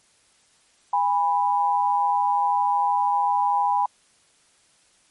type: tone pair together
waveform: sine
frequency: 814.8 / 987.8 Hz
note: G#5 / B5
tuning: -33 / 0 cents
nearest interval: minor third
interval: 333 cents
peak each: -21 dBFS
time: 0.93-3.86 s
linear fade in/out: 5 ms
effects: white hiss -60 dBFS RMS until 5.1 s + MP3 48 kbps